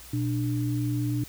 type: tone pair together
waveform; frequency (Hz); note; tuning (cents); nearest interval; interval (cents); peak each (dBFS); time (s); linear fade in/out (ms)
sine; 121.4 / 297; B2 / D4; -29 / +20; octave + minor third; 1549; -26 / -29; 0.13-1.24; 5
effects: added 60 Hz sine -50 dBFS peak until 1.28 s + white hiss -47 dBFS RMS until 1.28 s